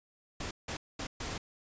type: noise bursts at uneven times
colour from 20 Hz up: pink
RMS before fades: -38 dBFS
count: 4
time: 0.4-0.51 / 0.68-0.77 / 0.99-1.07 / 1.2-1.38 s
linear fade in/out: 5 ms
effects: resampled to 16000 Hz